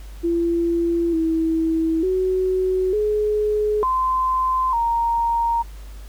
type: tone with pitch steps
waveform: sine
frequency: 339.2 / 324.5 / 372.8 / 422.4 / 1033 / 931 Hz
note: E4 / E4 / F#4 / G#4 / C6 / A#5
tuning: +50 / -27 / +13 / +29 / -22 / -2 cents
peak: -17 dBFS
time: 0.23-5.63 s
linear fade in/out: 20 ms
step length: 900 ms
effects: added 50 Hz sine -34 dBFS peak until 6.08 s + pink hiss -49 dBFS RMS until 6.08 s